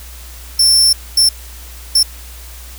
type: tone bursts at uneven times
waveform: sawtooth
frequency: 5380 Hz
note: E8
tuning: 34 cents sharp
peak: -5 dBFS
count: 3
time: 0.59-0.93 / 1.17-1.29 / 1.95-2.03 s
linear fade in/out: 5 ms
effects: added 60 Hz sine -32 dBFS peak until 2.78 s + white hiss -37 dBFS RMS until 2.78 s